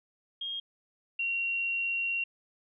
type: tone pair in turn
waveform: sine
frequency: 3243 / 2748 Hz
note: G#7 / F7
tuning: -42 / -29 cents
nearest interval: minor third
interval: 287 cents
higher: first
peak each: -33 / -28 dBFS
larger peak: second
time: 0.41-0.6 / 1.19-2.24 s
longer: second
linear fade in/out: 5 ms
effects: none